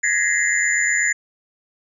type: tone cluster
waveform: sine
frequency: 1677 / 1854 / 1942 / 2082 / 7020 Hz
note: G#6 / A#6 / B6 / C7 / A8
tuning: +16 / -10 / -30 / -9 / -5 cents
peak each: -23 dBFS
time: 0.03-1.13 s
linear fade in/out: 10 ms
effects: none